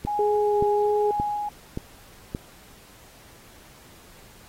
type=click train; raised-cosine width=3 ms; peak=-15 dBFS; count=5; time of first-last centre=0.05-2.349 s; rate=1.74 Hz
type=tone with tremolo; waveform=sine; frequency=830.6 Hz; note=G#5; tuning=in tune; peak=-23 dBFS; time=0.07-1.49 s; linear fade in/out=5 ms; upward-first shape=triangle; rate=2 Hz; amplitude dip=30%
type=tone with vibrato; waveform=sine; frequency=415.3 Hz; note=G#4; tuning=in tune; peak=-20 dBFS; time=0.19-1.11 s; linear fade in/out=2 ms; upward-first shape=sine; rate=1.6 Hz; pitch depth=16 cents each way
effects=pink hiss -51 dBFS RMS until 4.48 s + AAC 48 kbps